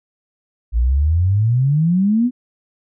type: exponential sweep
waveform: sine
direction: up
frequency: 54.8 to 255.5 Hz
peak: -12 dBFS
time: 0.72-2.31 s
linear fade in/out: 50 ms
effects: none